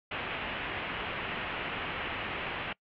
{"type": "low-pass noise", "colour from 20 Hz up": "white", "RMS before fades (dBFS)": -36, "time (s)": [0.11, 2.73], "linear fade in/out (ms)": 5, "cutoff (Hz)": 3000, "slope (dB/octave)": 48, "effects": ["noise-tail reverb RT60 0.1 s tail -25 dB re dry", "MP3 64 kbps"]}